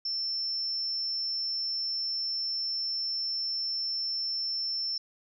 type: tone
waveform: sine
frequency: 5360 Hz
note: E8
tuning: 28 cents sharp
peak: -29 dBFS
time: 0.05-4.98 s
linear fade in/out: 5 ms
effects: none